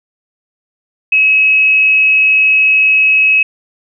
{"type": "tone with amplitude modulation", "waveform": "sine", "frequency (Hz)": 2567, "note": "E7", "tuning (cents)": -47, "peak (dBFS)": -5, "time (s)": [1.12, 3.43], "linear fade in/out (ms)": 5, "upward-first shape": "sine", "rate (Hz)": 241, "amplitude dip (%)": 25, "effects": []}